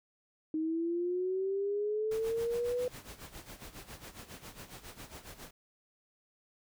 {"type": "linear sweep", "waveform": "sine", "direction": "up", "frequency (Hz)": [311.1, 500], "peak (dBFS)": -30, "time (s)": [0.54, 2.88], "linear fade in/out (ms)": 2}
{"type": "noise with tremolo", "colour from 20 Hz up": "pink", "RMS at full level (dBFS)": -46, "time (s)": [2.11, 5.51], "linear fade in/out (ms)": 5, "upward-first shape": "sine", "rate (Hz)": 7.3, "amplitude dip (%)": 75}
{"effects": []}